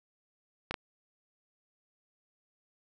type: clicks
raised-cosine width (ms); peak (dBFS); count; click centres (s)
0.3; -17; 2; 0.71 / 0.742
effects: none